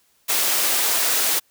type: high-pass noise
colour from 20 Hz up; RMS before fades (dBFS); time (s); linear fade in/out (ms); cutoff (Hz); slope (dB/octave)
white; -20; 0.28-1.4; 20; 360; 12
effects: white hiss -62 dBFS RMS until 1.5 s